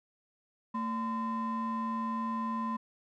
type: ring-modulated tone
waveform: triangle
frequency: 399.6 Hz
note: G4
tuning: 33 cents sharp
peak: -26 dBFS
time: 0.74-2.77 s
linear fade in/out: 10 ms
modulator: 625 Hz
effects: none